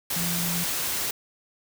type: tone in noise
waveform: sine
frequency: 172.2 Hz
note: F3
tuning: 24 cents flat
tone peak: -29 dBFS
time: 0.16-0.64 s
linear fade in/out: 5 ms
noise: white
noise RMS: -28 dBFS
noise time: 0.1-1.11 s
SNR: -4 dB
effects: none